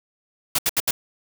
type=noise bursts; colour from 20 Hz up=white; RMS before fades=-20 dBFS; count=4; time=0.55-0.91 s; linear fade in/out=5 ms; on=36 ms; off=72 ms; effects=none